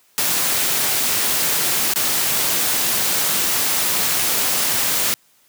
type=noise with dropouts; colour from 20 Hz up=white; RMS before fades=-19 dBFS; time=0.18-5.14 s; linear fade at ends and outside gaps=0 ms; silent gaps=1.936-1.959 s; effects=white hiss -57 dBFS RMS until 5.48 s + high-pass 100 Hz 12 dB/octave